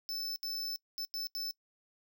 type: tone bursts at uneven times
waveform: square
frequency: 5274 Hz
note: E8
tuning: in tune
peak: -36 dBFS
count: 5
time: 0.09-0.36 / 0.43-0.76 / 0.98-1.05 / 1.14-1.27 / 1.35-1.51 s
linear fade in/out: 0 ms
effects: noise-tail reverb RT60 0.1 s tail -22 dB re dry